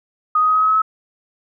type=tone with pitch steps; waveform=sine; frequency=1244.5 / 1252.4 / 1260.4 / 1268.4 / 1276.5 / 1284.7 / 1292.9 Hz; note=D#6 / D#6 / D#6 / D#6 / D#6 / E6 / E6; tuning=0 / +11 / +22 / +33 / +44 / -45 / -34 cents; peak=-12 dBFS; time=0.35-0.819 s; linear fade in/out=5 ms; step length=67 ms; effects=none